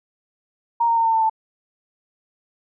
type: tone with pitch steps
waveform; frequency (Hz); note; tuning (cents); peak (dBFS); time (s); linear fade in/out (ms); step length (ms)
sine; 934 / 923.8 / 913.7 / 903.7 / 893.9 / 884.1; A#5 / A#5 / A#5 / A5 / A5 / A5; +3 / -16 / -35 / +46 / +27 / +8; -15; 0.8-1.298; 10; 83
effects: none